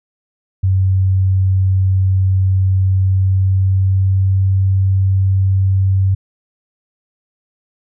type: tone with pitch glide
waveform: sine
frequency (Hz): 94.8 to 95.9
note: F#2 to G2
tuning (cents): +43 to -37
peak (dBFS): -10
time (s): 0.63-6.15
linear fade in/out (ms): 10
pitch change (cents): +20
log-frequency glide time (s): 2.86-4.51
effects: none